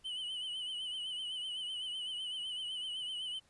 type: tone with vibrato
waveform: triangle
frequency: 3005 Hz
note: F#7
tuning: 26 cents sharp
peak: -36 dBFS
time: 0.04-3.4 s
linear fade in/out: 20 ms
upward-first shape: triangle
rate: 7.9 Hz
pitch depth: 77 cents each way
effects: pink hiss -69 dBFS RMS until 3.49 s + resampled to 24000 Hz